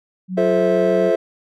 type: tone with pitch glide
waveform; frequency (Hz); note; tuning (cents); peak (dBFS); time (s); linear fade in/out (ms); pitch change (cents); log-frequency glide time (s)
sine; 185 to 186.5; F#3 to F#3; 0 to +14; -22; 0.28-1.12; 50; +14; 0.82-0.88
type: chord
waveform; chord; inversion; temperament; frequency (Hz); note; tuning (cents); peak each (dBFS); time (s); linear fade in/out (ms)
triangle; F major seventh; none; just; 349.2 / 436.5 / 523.8 / 654.8; F4 / A4 / C5 / E5; 0 / -14 / +2 / -12; -19 / -17 / -17 / -17; 0.37-1.16; 10
effects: tanh soft clip ceiling -3 dBFS